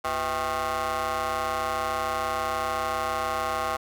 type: ring-modulated tone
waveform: 20% pulse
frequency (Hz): 146.83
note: D3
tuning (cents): 0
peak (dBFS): -18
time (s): 0.04-3.77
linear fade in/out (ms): 10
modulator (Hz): 938
effects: none